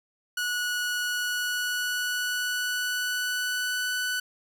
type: tone with pitch glide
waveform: sawtooth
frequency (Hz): 1465 to 1492.3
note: F#6 to F#6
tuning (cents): -18 to +14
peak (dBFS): -23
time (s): 0.37-4.2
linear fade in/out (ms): 5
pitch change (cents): +32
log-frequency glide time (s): 1.07-3.94
effects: 10-bit